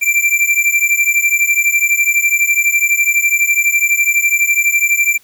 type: beating tone pair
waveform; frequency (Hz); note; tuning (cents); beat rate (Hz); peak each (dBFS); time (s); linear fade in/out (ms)
square; 2349 / 2361; D7 / D7; 0 / +9; 12; -14 / -15; 0.01-5.18; 20
effects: white hiss -50 dBFS RMS until 5.23 s